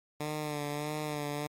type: tone with vibrato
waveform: 10% pulse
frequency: 149 Hz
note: D3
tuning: 25 cents sharp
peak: -25 dBFS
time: 0.2-1.47 s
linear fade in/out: 5 ms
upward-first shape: sine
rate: 1.6 Hz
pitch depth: 39 cents each way
effects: MP3 64 kbps